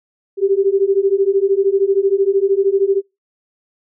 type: beating tone pair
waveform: sine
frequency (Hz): 385.6 / 398.6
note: G4 / G4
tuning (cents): -28 / +29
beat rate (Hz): 13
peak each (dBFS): -15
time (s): 0.37-3.02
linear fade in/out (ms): 50
effects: noise-tail reverb RT60 0.2 s tail -23 dB re dry